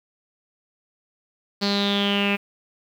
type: tone with low-pass filter sweep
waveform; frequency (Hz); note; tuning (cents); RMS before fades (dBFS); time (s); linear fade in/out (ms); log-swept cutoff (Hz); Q
sawtooth; 201.3; G3; +46; -22; 1.61-2.37; 20; 4500 to 2500; 9
effects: 8-bit